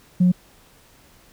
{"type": "tone", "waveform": "sine", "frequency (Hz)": 180, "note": "F#3", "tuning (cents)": -47, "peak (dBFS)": -11, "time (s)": [0.2, 0.32], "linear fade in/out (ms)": 10, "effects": ["tanh soft clip ceiling -9 dBFS", "pink hiss -53 dBFS RMS until 1.32 s"]}